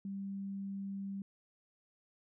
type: tone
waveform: sine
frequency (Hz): 196.6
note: G3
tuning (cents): +5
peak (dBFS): -38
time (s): 0.05-1.22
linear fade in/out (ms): 2
effects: none